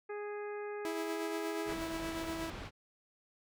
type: harmonic tone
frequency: 414.4 Hz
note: G#4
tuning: 4 cents flat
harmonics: 1 / 2 / 3 / 4 / 5 / 6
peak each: -39 / -48 / -51 / -51 / -54 / -58 dBFS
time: 0.09-1.74 s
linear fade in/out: 10 ms
type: tone with tremolo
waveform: sawtooth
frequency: 327.5 Hz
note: E4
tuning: 11 cents flat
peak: -32 dBFS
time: 0.85-2.5 s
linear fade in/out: 0 ms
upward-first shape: sine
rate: 8.4 Hz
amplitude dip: 35%
type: low-pass noise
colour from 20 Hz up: pink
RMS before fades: -45 dBFS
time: 1.65-2.71 s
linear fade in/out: 50 ms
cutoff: 3600 Hz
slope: 12 dB/octave
effects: none